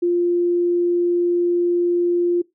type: tone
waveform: sine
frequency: 349.2 Hz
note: F4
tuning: in tune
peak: -15 dBFS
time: 0.02-2.42 s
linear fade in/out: 10 ms
effects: noise-tail reverb RT60 0.2 s tail -22 dB re dry